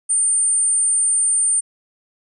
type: tone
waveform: sine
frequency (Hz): 8960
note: C#9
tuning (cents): +18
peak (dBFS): -12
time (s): 0.09-1.61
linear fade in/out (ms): 20
effects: tanh soft clip ceiling -13 dBFS